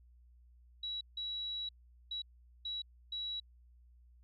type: tone bursts at uneven times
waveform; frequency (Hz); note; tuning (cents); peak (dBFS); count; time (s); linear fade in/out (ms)
sine; 3900; B7; -23; -37; 5; 0.83-1.01 / 1.17-1.69 / 2.11-2.22 / 2.65-2.82 / 3.12-3.4; 5
effects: added 60 Hz sine -59 dBFS peak until 4.23 s